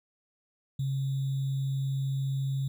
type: tone with sample-and-hold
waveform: sine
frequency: 135.6 Hz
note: C#3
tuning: 38 cents flat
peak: -27 dBFS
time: 0.79-2.68 s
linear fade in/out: 5 ms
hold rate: 3675 Hz
effects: none